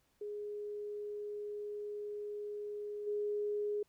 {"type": "tone with level steps", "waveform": "sine", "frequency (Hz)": 415.3, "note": "G#4", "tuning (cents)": 0, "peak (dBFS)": [-39, -33], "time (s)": [0.21, 3.83], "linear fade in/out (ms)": 5, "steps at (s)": 3.06, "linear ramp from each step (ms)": 20, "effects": ["pink hiss -75 dBFS RMS until 3.88 s"]}